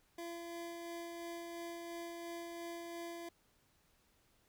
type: tone with tremolo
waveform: 25% pulse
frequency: 340 Hz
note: F4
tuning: 46 cents flat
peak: -39 dBFS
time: 0.18-3.29 s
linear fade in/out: 5 ms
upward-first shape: sine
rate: 2.9 Hz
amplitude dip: 25%
effects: pink hiss -73 dBFS RMS until 4.48 s